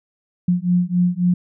sine beating tone pair, 176.1 / 179.8 Hz, F3 / F#3, +15 / -49 cents, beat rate 3.7 Hz, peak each -18 dBFS, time 0.48-1.34 s, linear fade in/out 5 ms, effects none

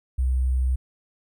sine tone with sample-and-hold, 64 Hz, C2, 38 cents flat, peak -19 dBFS, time 0.18-0.76 s, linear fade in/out 10 ms, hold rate 8820 Hz, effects none

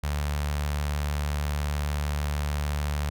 sawtooth tone with notch filter, 73.42 Hz, D2, in tune, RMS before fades -28 dBFS, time 0.03-3.1 s, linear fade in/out 10 ms, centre 320 Hz, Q 0.66, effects none

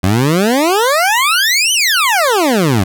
20% pulse exponential two-way sweep, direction up then down, 88.2 to 3100 to 88.2 Hz, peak -5 dBFS, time 0.03-2.84 s, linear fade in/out 10 ms, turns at 1.73 s, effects none

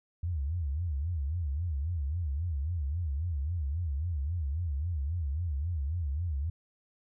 sine tone with vibrato, 77.78 Hz, D#2, in tune, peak -29 dBFS, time 0.23-6.5 s, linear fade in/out 5 ms, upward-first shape sine, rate 3.7 Hz, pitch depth 240 cents each way, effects none

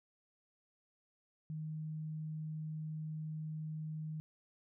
sine tone, 155.7 Hz, D#3, 2 cents sharp, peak -39 dBFS, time 1.5-4.2 s, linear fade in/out 0 ms, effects none

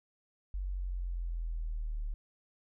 sine linear sweep, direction down, 47.66 to 36.71 Hz, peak -33 dBFS, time 0.54-2.14 s, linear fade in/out 0 ms, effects none

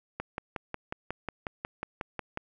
click train, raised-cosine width 0.5 ms, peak -18 dBFS, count 13, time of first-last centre 0.2-2.374 s, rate 5.52 Hz, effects none

